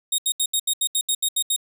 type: tone bursts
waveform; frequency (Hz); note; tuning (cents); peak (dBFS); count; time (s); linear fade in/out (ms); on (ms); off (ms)
15% pulse; 3729; A#7; 0; -12; 11; 0.12-1.563; 5; 63; 75
effects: none